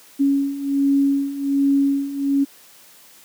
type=beating tone pair; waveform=sine; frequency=277.2 / 278.5 Hz; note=C#4 / C#4; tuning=0 / +8 cents; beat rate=1.3 Hz; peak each=-21 / -17 dBFS; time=0.19-2.45 s; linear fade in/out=20 ms; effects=white hiss -48 dBFS RMS until 3.24 s + high-pass 150 Hz 12 dB/octave